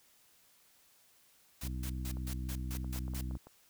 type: noise bursts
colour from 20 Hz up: white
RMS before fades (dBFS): -45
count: 8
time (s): 1.61-3.212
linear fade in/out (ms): 5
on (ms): 69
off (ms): 150
type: harmonic tone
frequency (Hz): 63.5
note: B1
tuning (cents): +49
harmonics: 1 / 2 / 3 / 4 / 5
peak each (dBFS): -37 / -43 / -47 / -49 / -51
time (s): 1.62-3.38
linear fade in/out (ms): 20
type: clicks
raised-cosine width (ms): 1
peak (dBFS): -37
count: 9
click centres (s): 2.17 / 2.751 / 2.845 / 2.962 / 3.08 / 3.137 / 3.311 / 3.353 / 3.47
effects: white hiss -66 dBFS RMS until 3.69 s